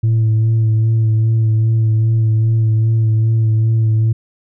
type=tone with vibrato; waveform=sine; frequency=111.3 Hz; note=A2; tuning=20 cents sharp; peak=-8 dBFS; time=0.03-4.13 s; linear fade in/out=10 ms; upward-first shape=sine; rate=2.5 Hz; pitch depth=25 cents each way; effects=tanh soft clip ceiling -9 dBFS